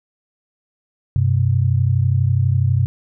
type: tone pair together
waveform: sine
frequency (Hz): 96.12 / 128.3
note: G2 / C3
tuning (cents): -34 / -34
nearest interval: perfect fourth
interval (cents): 500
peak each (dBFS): -16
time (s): 1.16-2.86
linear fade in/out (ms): 0
effects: none